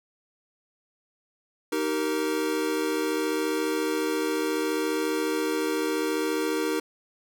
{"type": "chord", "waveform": "square", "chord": "Eb major", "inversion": "none", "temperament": "equal with one note detuned", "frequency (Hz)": [311.1, 385.5, 466.2], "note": ["Eb4", "G4", "Bb4"], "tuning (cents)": [0, -29, 0], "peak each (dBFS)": [-29, -31, -30], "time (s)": [1.72, 6.8], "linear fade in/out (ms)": 5, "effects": []}